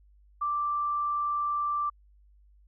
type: tone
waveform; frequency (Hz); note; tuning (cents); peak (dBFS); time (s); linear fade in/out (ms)
sine; 1174.7; D6; 0; -26; 0.41-1.9; 10
effects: added 50 Hz sine -56 dBFS peak until 2.67 s